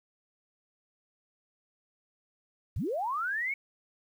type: linear sweep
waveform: sine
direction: up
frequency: 56 to 2247 Hz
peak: -29 dBFS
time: 2.76-3.54 s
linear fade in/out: 5 ms
effects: 10-bit